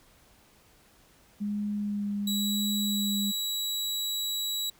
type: tone with vibrato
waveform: sine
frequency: 205.4 Hz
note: G#3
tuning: 19 cents flat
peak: -28 dBFS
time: 1.4-3.32 s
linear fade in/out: 20 ms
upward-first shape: sine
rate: 0.96 Hz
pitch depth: 15 cents each way
type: tone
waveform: sawtooth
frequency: 3900 Hz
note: B7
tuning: 23 cents flat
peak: -26 dBFS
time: 2.27-4.7 s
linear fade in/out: 5 ms
effects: pink hiss -60 dBFS RMS until 4.79 s